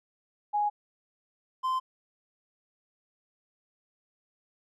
sine / triangle tone pair in turn, 830.6 / 1036 Hz, G#5 / C6, 0 / -17 cents, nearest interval major third, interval 383 cents, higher second, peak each -24 dBFS, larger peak neither, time 0.53-0.7 / 1.63-1.8 s, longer neither, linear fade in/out 20 ms, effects none

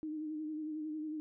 sine tone with vibrato, 308.2 Hz, D#4, 16 cents flat, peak -37 dBFS, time 0.03-1.2 s, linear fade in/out 0 ms, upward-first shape sine, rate 11 Hz, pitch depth 38 cents each way, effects none

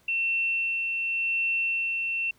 sine tone with tremolo, 2700 Hz, E7, 41 cents sharp, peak -23 dBFS, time 0.08-2.31 s, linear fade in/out 5 ms, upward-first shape sine, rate 0.89 Hz, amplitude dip 30%, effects pink hiss -63 dBFS RMS until 2.38 s

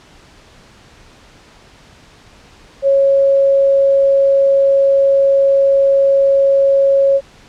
sine tone, 550 Hz, C#5, 14 cents flat, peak -8 dBFS, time 2.82-7.21 s, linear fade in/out 50 ms, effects pink hiss -44 dBFS RMS until 7.48 s + low-pass 6000 Hz 12 dB/octave

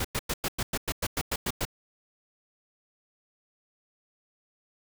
pink noise bursts, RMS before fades -29 dBFS, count 12, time 0-1.652 s, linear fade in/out 5 ms, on 46 ms, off 100 ms, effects none

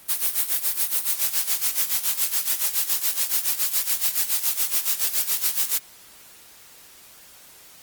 blue noise with tremolo, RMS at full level -20 dBFS, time 0.08-5.79 s, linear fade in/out 20 ms, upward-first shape sine, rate 7.1 Hz, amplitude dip 80%, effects white hiss -48 dBFS RMS until 7.82 s + Opus 32 kbps

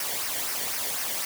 white noise with flanger, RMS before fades -30 dBFS, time 0-1.25 s, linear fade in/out 2 ms, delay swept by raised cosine 0.26 to 0.8 ms, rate 4 Hz, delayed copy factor -0.55, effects none

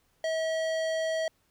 sine tone with hard clipping, 643 Hz, E5, 43 cents flat, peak -29 dBFS, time 0.24-1.28 s, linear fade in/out 2 ms, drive 16 dB, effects pink hiss -70 dBFS RMS until 1.5 s

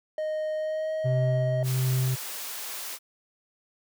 triangle tone with pitch glide, 620 to 629.7 Hz, D#5 to D#5, -6 to +21 cents, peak -25 dBFS, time 0.18-1.63 s, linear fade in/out 2 ms, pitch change +27 cents, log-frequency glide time 0.56-0.91 s
triangle tone with tremolo, 129.2 Hz, C3, 21 cents flat, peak -20 dBFS, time 1.04-2.16 s, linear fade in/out 20 ms, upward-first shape sine, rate 1.4 Hz, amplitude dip 30%
white high-pass noise, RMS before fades -36 dBFS, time 1.63-2.99 s, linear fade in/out 50 ms, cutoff 470 Hz, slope 12 dB/octave
effects none

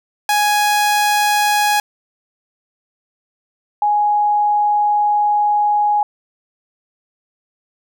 sawtooth / sine tone pair in turn, 832 / 832 Hz, G#5 / G#5, +3 / +3 cents, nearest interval unison, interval 0 cents, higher neither, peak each -9 / -12 dBFS, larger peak first, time 0.29-1.8 / 3.82-6.03 s, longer second, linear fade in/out 2 ms, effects none

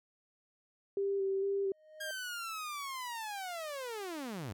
sine tone with vibrato, 392 Hz, G4, in tune, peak -30 dBFS, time 0.97-1.72 s, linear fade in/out 2 ms, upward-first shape square, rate 2.2 Hz, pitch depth 18 cents each way
triangle tone with exponential growth, 620 Hz, D#5, 6 cents flat, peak -38 dBFS, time 1.55-2.11 s, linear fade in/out 2 ms, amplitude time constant 120 ms
sawtooth linear sweep, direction down, 1629 to 87.4 Hz, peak -35 dBFS, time 2-4.53 s, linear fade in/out 10 ms
effects none

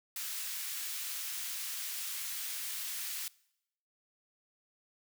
white high-pass noise, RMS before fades -39 dBFS, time 0.16-3.28 s, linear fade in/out 2 ms, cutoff 1700 Hz, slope 12 dB/octave, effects noise-tail reverb RT60 0.8 s tail -23 dB re dry

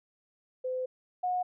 sine tone pair in turn, 511 / 726.4 Hz, C5 / F#5, -41 / -32 cents, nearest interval tritone, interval 609 cents, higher second, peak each -30 / -27 dBFS, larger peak second, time 0.64-0.86 / 1.23-1.43 s, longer first, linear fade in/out 10 ms, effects none

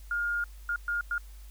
sine tone bursts at uneven times, 1417 Hz, F6, 25 cents sharp, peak -27 dBFS, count 4, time 0.11-0.44 / 0.69-0.76 / 0.88-1.01 / 1.11-1.18 s, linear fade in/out 2 ms, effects added 50 Hz sine -44 dBFS peak until 1.5 s + white hiss -59 dBFS RMS until 1.5 s

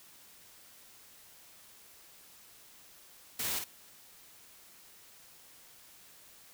white noise with echo, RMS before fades -35 dBFS, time 3.39-3.59 s, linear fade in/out 5 ms, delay 52 ms, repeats 1, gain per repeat -5 dB, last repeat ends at 3.642 s, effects white hiss -57 dBFS RMS until 6.53 s

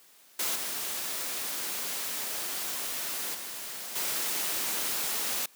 white noise with level steps, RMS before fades -30 / -34 / -39 / -31 dBFS, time 0.39-5.46 s, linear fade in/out 5 ms, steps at 0.55 / 3.34 / 3.95 s, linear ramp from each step 10 ms, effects white hiss -58 dBFS RMS until 5.55 s + high-pass 200 Hz 12 dB/octave

